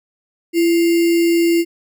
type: tone with sample-and-hold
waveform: sine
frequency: 337.6 Hz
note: E4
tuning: 41 cents sharp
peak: -11 dBFS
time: 0.53-1.65 s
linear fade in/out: 50 ms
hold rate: 2450 Hz
effects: none